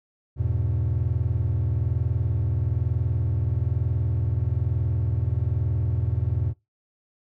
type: chord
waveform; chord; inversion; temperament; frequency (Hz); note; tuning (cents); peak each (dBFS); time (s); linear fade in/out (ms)
triangle; E major; none; equal with one note detuned; 82.41 / 102.34 / 123.47; E2 / G#2 / B2; 0 / -25 / 0; -24; 0.36-6.54; 50
effects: noise-tail reverb RT60 0.2 s tail -21 dB re dry + tanh soft clip ceiling -11 dBFS